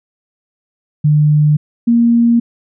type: tone pair in turn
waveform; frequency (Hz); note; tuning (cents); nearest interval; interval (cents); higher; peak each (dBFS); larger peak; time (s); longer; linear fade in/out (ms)
sine; 150 / 234.5; D3 / A#3; +37 / +11; minor sixth; 774; second; -7; neither; 1.04-1.57 / 1.87-2.4; neither; 10
effects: none